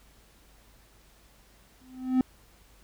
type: tone with exponential growth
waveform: triangle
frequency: 257 Hz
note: C4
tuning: 31 cents flat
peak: -15 dBFS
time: 1.81-2.21 s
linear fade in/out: 2 ms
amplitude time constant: 85 ms
effects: added 50 Hz sine -60 dBFS peak until 2.83 s + pink hiss -60 dBFS RMS until 2.83 s